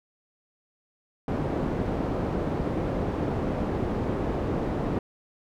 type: low-pass noise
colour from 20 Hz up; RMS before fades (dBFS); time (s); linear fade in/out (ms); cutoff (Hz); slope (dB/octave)
white; -28; 1.28-4.99; 2; 440; 12
effects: none